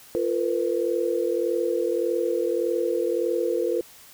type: tone cluster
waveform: sine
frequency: 345.9 / 458.1 / 499.8 Hz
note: F4 / A#4 / B4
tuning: -17 / -30 / +21 cents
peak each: -26 dBFS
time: 0.15-3.81 s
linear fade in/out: 0 ms
effects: white hiss -49 dBFS RMS until 4.13 s